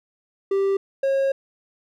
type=tone pair in turn; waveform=triangle; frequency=392 / 543.1 Hz; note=G4 / C#5; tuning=0 / -36 cents; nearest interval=tritone; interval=564 cents; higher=second; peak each=-16 dBFS; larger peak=neither; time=0.51-0.77 / 1.03-1.32 s; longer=second; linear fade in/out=5 ms; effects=none